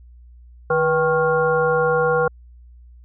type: harmonic tone with a mistuned harmonic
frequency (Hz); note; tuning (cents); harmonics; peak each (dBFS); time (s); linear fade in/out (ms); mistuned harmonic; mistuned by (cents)
155.9; D#3; +4; 1 / 3 / 5 / 7 / 9; -27 / -17 / -25 / -25 / -23; 0.7-2.28; 5; 3; +67
effects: added 60 Hz sine -42 dBFS peak until 3.04 s